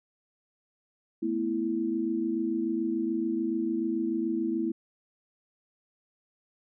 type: chord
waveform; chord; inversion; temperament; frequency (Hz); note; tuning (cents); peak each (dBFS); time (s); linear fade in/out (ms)
sine; A suspended second; none; equal; 220 / 246.9 / 329.6; A3 / B3 / E4; 0 / 0 / 0; -33 / -33 / -28; 1.22-4.72; 10
effects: none